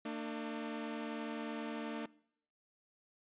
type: tone pair together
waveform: sawtooth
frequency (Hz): 227 / 299.1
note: A#3 / D4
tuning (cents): -46 / +32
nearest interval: perfect fourth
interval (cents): 478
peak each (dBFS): -37 / -38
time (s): 0.05-2.06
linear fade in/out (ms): 5
effects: noise-tail reverb RT60 0.7 s tail -22 dB re dry + resampled to 8000 Hz